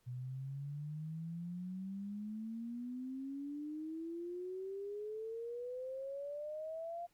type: exponential sweep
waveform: sine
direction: up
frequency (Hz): 122.3 to 698.5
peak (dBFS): -40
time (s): 0.06-7.07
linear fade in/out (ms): 20
effects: pink hiss -75 dBFS RMS until 7.13 s + MP3 96 kbps